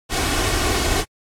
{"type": "noise with comb filter", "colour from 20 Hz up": "pink", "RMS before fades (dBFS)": -20, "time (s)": [0.09, 1.05], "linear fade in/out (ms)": 50, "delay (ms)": 2.7, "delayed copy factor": 0.55, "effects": ["low-pass 10000 Hz 12 dB/octave", "AAC 64 kbps"]}